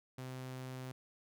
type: tone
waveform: sawtooth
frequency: 129.1 Hz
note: C3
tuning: 23 cents flat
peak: -39 dBFS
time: 0.18-0.92 s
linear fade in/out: 5 ms
effects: none